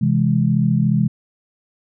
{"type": "chord", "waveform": "sine", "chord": "C augmented", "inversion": "none", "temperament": "equal", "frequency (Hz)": [130.81, 164.81, 207.7], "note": ["C3", "E3", "G#3"], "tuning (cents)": [0, 0, 0], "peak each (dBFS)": -18, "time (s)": [0.01, 1.08], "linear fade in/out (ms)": 10, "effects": []}